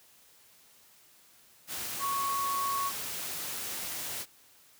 sine tone in noise, 1108.7 Hz, C#6, in tune, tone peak -29 dBFS, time 1.99-2.92 s, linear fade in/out 50 ms, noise white, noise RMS -37 dBFS, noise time 1.67-4.26 s, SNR +5 dB, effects white hiss -60 dBFS RMS until 4.79 s + high-pass 60 Hz 12 dB/octave

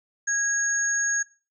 sine tone pair together, 1646 / 6584 Hz, G#6 / G#8, -16 / -16 cents, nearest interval 2 octaves, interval 2400 cents, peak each -25 dBFS, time 0.27-1.23 s, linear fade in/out 10 ms, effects noise-tail reverb RT60 0.3 s tail -17 dB re dry

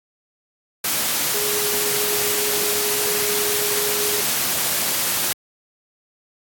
sine tone in noise, 415.3 Hz, G#4, in tune, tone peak -26 dBFS, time 1.34-4.21 s, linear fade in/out 5 ms, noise white, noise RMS -21 dBFS, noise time 0.84-5.33 s, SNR -8 dB, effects high-pass 100 Hz 12 dB/octave + AAC 64 kbps

